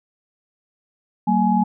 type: tone cluster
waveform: sine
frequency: 189.9 / 229.4 / 840 Hz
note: F#3 / A#3 / G#5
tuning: +45 / -28 / +19 cents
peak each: -19 dBFS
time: 1.27-1.64 s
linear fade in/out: 10 ms
effects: none